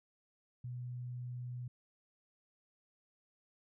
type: tone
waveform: sine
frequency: 123.47 Hz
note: B2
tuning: in tune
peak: -40 dBFS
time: 0.64-1.68 s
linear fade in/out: 5 ms
effects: none